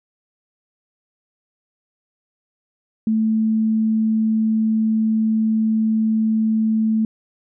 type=tone; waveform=sine; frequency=220 Hz; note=A3; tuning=in tune; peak=-15 dBFS; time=3.07-7.05 s; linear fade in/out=2 ms; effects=none